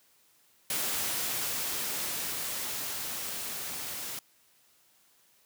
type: noise with level ramp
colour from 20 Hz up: white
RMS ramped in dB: -31 to -38 dBFS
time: 0.7-4.19 s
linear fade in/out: 2 ms
effects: white hiss -65 dBFS RMS until 5.45 s + high-pass 80 Hz 12 dB/octave